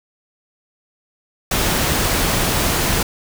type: noise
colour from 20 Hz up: pink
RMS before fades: -18 dBFS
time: 1.51-3.03 s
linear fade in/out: 5 ms
effects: none